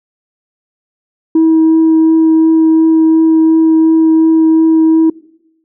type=tone with vibrato; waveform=sine; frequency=321.4 Hz; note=E4; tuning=44 cents flat; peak=-3 dBFS; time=1.35-5.1 s; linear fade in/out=5 ms; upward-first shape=triangle; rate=2.8 Hz; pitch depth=10 cents each way; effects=noise-tail reverb RT60 0.9 s tail -23 dB re dry + tanh soft clip ceiling -3 dBFS